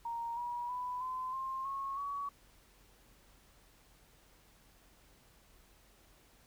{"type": "tone with pitch steps", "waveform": "sine", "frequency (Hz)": [932.3, 962.4, 993.5, 1025.5, 1058.6, 1092.8, 1128.1], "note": ["A#5", "B5", "B5", "C6", "C6", "C#6", "C#6"], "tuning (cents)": [0, -45, 10, -35, 20, -25, 30], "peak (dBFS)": -36, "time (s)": [0.05, 2.29], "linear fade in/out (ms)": 5, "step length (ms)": 320, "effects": ["added 45 Hz sine -67 dBFS peak until 6.46 s", "pink hiss -65 dBFS RMS until 6.46 s"]}